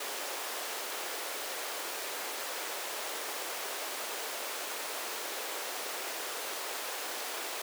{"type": "high-pass noise", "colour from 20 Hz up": "pink", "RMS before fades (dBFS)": -38, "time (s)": [0, 7.62], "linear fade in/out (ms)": 5, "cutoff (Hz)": 410, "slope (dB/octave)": 24, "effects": []}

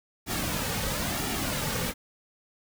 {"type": "noise with flanger", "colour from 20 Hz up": "pink", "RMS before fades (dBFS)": -30, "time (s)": [0.26, 1.94], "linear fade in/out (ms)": 50, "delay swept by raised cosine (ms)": [1.9, 3], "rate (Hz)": 1, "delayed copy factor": -0.55, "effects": []}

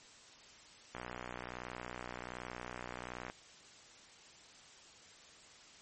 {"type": "click train", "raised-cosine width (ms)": 0.5, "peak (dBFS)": -27, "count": 145, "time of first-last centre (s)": [0.95, 3.299], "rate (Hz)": 61.3, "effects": ["white hiss -58 dBFS RMS until 5.81 s", "MP3 32 kbps"]}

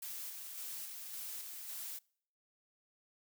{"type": "noise with tremolo", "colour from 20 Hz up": "blue", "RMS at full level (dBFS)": -44, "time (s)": [0.02, 1.99], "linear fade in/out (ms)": 5, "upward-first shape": "square", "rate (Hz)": 1.8, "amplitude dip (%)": 30, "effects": ["noise-tail reverb RT60 0.6 s tail -26 dB re dry"]}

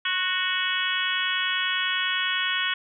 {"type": "harmonic tone with a mistuned harmonic", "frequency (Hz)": 370, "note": "F#4", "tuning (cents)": 0, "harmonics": [3, 4, 5, 6, 7, 8, 9], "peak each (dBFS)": [-33, -29, -30, -33, -33, -30, -30], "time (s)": [0.05, 2.74], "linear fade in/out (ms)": 5, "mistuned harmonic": 3, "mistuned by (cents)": -25, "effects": []}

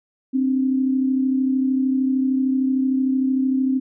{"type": "tone pair together", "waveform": "sine", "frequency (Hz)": [261.6, 294.8], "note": ["C4", "D4"], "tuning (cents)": [0, 7], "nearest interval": "major second", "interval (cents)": 207, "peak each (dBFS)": [-17, -27], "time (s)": [0.33, 3.8], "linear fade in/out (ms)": 20, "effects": []}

